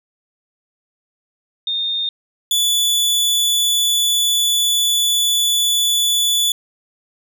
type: tone pair in turn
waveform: sine / sawtooth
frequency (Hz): 3655 / 3458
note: A#7 / A7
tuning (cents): -35 / -31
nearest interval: minor second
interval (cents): 96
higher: first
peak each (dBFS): -18 / -11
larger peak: second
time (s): 1.67-2.09 / 2.51-6.52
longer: second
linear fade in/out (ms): 2
effects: none